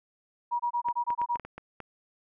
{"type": "tone bursts", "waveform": "sine", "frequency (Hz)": 957, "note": "A#5", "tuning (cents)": 45, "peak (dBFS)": -25, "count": 8, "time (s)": [0.51, 1.373], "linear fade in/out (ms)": 20, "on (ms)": 86, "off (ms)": 25}
{"type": "clicks", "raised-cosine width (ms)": 0.5, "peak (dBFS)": -25, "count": 8, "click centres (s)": [0.886, 1.104, 1.216, 1.357, 1.397, 1.45, 1.58, 1.803]}
{"effects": []}